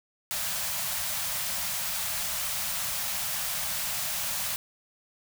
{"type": "band-stop noise", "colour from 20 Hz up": "white", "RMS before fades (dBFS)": -31, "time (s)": [0.31, 4.56], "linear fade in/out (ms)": 0, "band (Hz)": [210, 550], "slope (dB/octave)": 96, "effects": []}